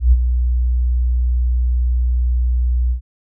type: tone with ADSR envelope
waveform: sine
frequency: 61.1 Hz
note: B1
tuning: 18 cents flat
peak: -5 dBFS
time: 0-3.01 s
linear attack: 120 ms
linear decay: 40 ms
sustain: -8 dB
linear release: 100 ms
effects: none